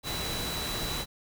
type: tone in noise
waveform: sine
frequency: 3951 Hz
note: B7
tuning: in tune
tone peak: -36 dBFS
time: 0.03-1.06 s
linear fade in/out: 50 ms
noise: pink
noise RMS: -34 dBFS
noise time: 0.03-1.06 s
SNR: -5 dB
effects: none